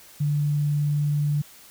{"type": "tone", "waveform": "sine", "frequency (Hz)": 146.83, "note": "D3", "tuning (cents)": 0, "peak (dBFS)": -20, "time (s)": [0.2, 1.42], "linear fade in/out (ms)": 10, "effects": ["white hiss -49 dBFS RMS until 1.7 s"]}